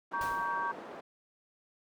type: band-pass noise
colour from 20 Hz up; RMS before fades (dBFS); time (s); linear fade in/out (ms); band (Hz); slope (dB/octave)
white; -46; 0.11-1.01; 10; 280 to 790; 12
type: chord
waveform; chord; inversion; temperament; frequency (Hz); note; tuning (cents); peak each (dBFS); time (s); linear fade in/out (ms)
sine; G diminished; first; just; 940.8 / 1128.9 / 1568; Bb5 / Db6 / G6; +16 / +31 / 0; -34 / -35 / -37; 0.13-0.72; 10
type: noise with exponential decay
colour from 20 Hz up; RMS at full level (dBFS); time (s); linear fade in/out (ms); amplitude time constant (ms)
pink; -41; 0.21-0.67; 2; 100
effects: none